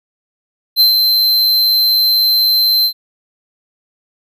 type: tone with ADSR envelope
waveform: square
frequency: 4102 Hz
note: C8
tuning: 35 cents flat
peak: -6 dBFS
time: 0.76-2.93 s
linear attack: 45 ms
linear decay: 120 ms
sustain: -4 dB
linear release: 79 ms
effects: none